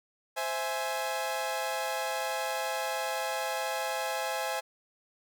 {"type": "chord", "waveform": "sawtooth", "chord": "C augmented", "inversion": "none", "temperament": "equal with one note detuned", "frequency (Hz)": [523.3, 659.3, 834.9], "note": ["C5", "E5", "G#5"], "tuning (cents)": [0, 0, 9], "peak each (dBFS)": [-32, -32, -30], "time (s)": [0.36, 4.61], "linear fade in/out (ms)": 20, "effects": []}